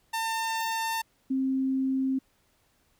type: tone pair in turn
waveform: sawtooth / sine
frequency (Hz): 901 / 264.9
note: A5 / C4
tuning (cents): +41 / +22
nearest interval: octave + major sixth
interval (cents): 2119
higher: first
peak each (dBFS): -24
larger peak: neither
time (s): 0.13-1.02 / 1.3-2.19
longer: neither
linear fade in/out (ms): 10
effects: pink hiss -68 dBFS RMS until 2.99 s